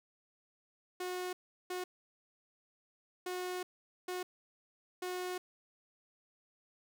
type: tone bursts at uneven times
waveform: sawtooth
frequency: 363.5 Hz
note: F#4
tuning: 31 cents flat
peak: -33 dBFS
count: 5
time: 1-1.33 / 1.7-1.84 / 3.26-3.63 / 4.08-4.23 / 5.02-5.38 s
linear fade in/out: 5 ms
effects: none